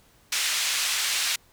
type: band-pass noise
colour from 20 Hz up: pink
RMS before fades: -26 dBFS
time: 0.32-1.36 s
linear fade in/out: 5 ms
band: 2300 to 8600 Hz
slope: 12 dB/octave
effects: pink hiss -59 dBFS RMS until 1.52 s